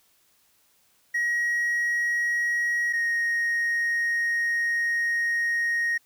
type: tone pair in turn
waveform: triangle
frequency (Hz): 1900 / 1869.5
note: A#6 / A#6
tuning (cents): +33 / +4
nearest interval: unison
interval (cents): 29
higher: first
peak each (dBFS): -20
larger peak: neither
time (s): 1.14-2.93 / 2.93-5.98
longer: second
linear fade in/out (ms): 10
effects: tanh soft clip ceiling -16 dBFS + white hiss -64 dBFS RMS until 6.05 s